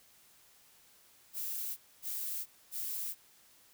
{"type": "noise bursts", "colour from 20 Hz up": "violet", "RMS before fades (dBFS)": -38, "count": 3, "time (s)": [1.33, 3.15], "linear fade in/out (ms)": 50, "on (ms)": 440, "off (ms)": 250, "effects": ["white hiss -63 dBFS RMS until 3.73 s"]}